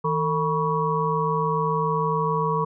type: tone cluster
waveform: sine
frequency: 159.5 / 451.3 / 972 / 1119 Hz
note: D#3 / A4 / B5 / C#6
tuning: +43 / +44 / -28 / +16 cents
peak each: -26 dBFS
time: 0.04-2.65 s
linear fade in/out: 10 ms
effects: none